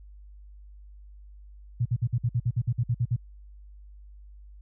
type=tone bursts; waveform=sine; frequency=119.2 Hz; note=A#2; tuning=39 cents sharp; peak=-21 dBFS; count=13; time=1.8-3.164 s; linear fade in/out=10 ms; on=56 ms; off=53 ms; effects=added 50 Hz sine -45 dBFS peak until 4.61 s